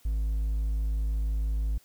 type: tone with hard clipping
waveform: triangle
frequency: 53 Hz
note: G#1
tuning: 36 cents sharp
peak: -26 dBFS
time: 0.05-1.78 s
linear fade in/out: 5 ms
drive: 5 dB
effects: white hiss -61 dBFS RMS until 1.84 s